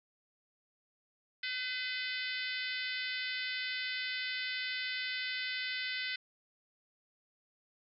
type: harmonic tone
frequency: 507 Hz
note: B4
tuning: 45 cents sharp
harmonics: 3 / 4 / 5 / 6 / 7 / 8 / 9 / 10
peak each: -42 / -39 / -44 / -44 / -44 / -46 / -46 / -49 dBFS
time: 1.43-6.16 s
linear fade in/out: 5 ms
effects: none